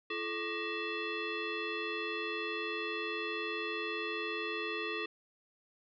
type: tone with frequency modulation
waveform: sine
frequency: 1108.7 Hz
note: C#6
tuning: in tune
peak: -34 dBFS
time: 0.1-5.06 s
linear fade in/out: 5 ms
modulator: 770 Hz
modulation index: 2.9
effects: none